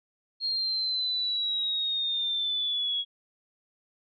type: linear sweep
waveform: sine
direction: down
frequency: 4248 to 3322 Hz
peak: -26 dBFS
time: 0.4-3.05 s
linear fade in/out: 50 ms
effects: none